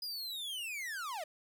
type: linear sweep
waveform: 45% pulse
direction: down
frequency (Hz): 4988 to 582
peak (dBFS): -38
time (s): 0.02-1.24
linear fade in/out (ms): 5
effects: none